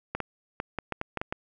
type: clicks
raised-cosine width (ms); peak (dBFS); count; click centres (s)
0.5; -15; 9; 0.15 / 0.203 / 0.601 / 0.787 / 0.923 / 1.014 / 1.173 / 1.215 / 1.325
effects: none